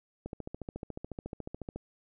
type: click train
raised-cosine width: 2 ms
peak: -25 dBFS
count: 22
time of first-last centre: 0.26-1.76 s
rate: 14 Hz
effects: none